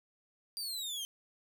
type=exponential sweep; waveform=sawtooth; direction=down; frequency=4787 to 3108 Hz; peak=-34 dBFS; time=0.57-1.05 s; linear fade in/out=0 ms; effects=none